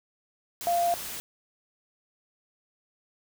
sine tone in noise, 693 Hz, F5, 14 cents flat, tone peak -22 dBFS, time 0.67-0.94 s, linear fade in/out 0 ms, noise white, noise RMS -37 dBFS, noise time 0.61-1.2 s, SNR +12 dB, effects none

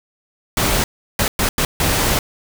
pink noise bursts at uneven times, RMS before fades -17 dBFS, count 5, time 0.57-0.84 / 1.19-1.28 / 1.39-1.49 / 1.58-1.65 / 1.8-2.19 s, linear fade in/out 2 ms, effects none

